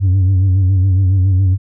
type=tone with vibrato; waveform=sine; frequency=94.4 Hz; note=F#2; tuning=35 cents sharp; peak=-6 dBFS; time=0-1.58 s; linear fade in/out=50 ms; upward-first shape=sine; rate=7.2 Hz; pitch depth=65 cents each way; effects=tanh soft clip ceiling -8 dBFS